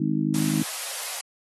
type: harmonic tone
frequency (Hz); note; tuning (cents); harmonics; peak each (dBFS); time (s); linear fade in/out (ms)
51.9; G#1; 0; 3 / 4 / 5 / 6; -27 / -27 / -27 / -27; 0-0.63; 5
type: high-pass noise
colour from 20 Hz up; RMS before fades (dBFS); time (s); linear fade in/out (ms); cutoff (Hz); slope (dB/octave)
white; -32; 0.34-1.21; 2; 490; 48
effects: AAC 32 kbps